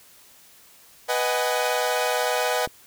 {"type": "chord", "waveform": "sawtooth", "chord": "G# minor seventh", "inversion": "first", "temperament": "equal with one note detuned", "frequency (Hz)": [493.9, 622.3, 749, 830.6], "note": ["B4", "D#5", "F#5", "G#5"], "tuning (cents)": [0, 0, 21, 0], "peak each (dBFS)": [-22, -23, -24, -26], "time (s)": [1.08, 2.67], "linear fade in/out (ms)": 20}
{"type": "click", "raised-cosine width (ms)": 2, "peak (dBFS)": -23, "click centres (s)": 2.674}
{"effects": ["white hiss -52 dBFS RMS until 2.86 s"]}